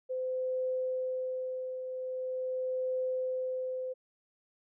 sine tone with tremolo, 513 Hz, C5, 34 cents flat, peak -29 dBFS, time 0.09-3.94 s, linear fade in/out 20 ms, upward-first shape triangle, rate 0.43 Hz, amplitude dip 55%, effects none

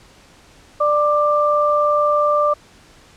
sine tone pair together, 592.1 / 1183 Hz, D5 / D6, +14 / +12 cents, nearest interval octave, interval 1198 cents, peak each -16 dBFS, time 0.8-2.54 s, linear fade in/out 10 ms, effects pink hiss -48 dBFS RMS until 3.16 s + low-pass 8000 Hz 12 dB/octave

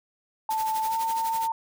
sine tone with pitch glide, 880 to 903.2 Hz, A5 to A5, 0 to +45 cents, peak -24 dBFS, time 0.49-1.52 s, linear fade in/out 2 ms, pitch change +45 cents, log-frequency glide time 0.85-0.94 s
white noise with tremolo, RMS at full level -36 dBFS, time 0.5-1.48 s, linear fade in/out 10 ms, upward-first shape sine, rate 12 Hz, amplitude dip 75%
effects none

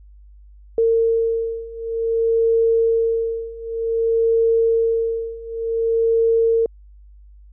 sine beating tone pair, 455.6 / 456.14 Hz, A#4 / A#4, -40 / -38 cents, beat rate 0.54 Hz, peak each -20 / -18 dBFS, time 0.78-6.66 s, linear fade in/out 2 ms, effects added 50 Hz sine -42 dBFS peak until 7.52 s

